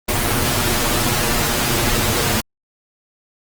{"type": "noise with comb filter", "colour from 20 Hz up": "pink", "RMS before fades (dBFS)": -18, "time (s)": [0.08, 2.41], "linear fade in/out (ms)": 10, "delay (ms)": 8.4, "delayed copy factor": 0.7, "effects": ["Opus 24 kbps"]}